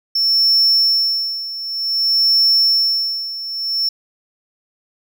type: tone with tremolo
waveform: triangle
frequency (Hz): 5400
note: E8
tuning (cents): +41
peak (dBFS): -9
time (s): 0.15-3.89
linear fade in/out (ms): 5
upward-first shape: sine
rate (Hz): 0.54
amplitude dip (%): 80
effects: none